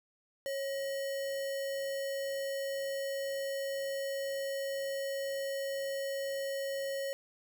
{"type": "tone with sample-and-hold", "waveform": "sine", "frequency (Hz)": 549, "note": "C#5", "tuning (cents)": -17, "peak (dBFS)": -33, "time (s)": [0.46, 7.13], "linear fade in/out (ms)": 0, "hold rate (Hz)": 2450, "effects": []}